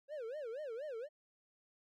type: tone with vibrato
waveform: triangle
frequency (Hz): 523.3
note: C5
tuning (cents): 0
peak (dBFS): -39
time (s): 0.08-1.09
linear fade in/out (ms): 50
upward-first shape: sine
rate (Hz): 4.2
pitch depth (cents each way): 290
effects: none